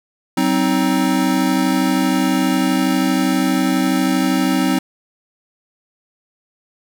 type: chord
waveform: square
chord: C diminished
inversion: second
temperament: just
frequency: 188.37 / 261.6 / 314 Hz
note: Gb3 / C4 / Eb4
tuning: +31 / 0 / +16 cents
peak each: -21 / -18 / -20 dBFS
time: 0.37-4.79 s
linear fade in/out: 5 ms
effects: none